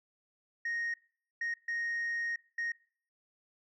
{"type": "tone bursts at uneven times", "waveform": "sine", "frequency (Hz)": 1864.7, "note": "A#6", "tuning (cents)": 0, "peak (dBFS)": -30, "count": 4, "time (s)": [[0.65, 0.94], [1.41, 1.54], [1.68, 2.36], [2.58, 2.72]], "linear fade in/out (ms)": 5, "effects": ["noise-tail reverb RT60 0.5 s tail -23 dB re dry", "tanh soft clip ceiling -30 dBFS"]}